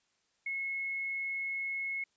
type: tone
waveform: sine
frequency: 2179 Hz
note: C#7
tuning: 30 cents flat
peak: -33 dBFS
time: 0.46-2.04 s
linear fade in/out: 5 ms
effects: white hiss -75 dBFS RMS until 2.16 s + resampled to 16000 Hz